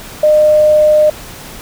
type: tone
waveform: sine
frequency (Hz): 608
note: D#5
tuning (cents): -40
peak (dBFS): -5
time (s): 0.23-1.1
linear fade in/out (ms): 5
effects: pink hiss -31 dBFS RMS until 1.61 s